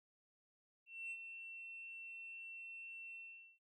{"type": "tone with ADSR envelope", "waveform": "sine", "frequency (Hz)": 2701, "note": "E7", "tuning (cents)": 42, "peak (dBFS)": -40, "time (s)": [0.86, 3.59], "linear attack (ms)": 250, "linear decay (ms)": 53, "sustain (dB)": -8, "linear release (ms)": 440, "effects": ["tanh soft clip ceiling -41 dBFS"]}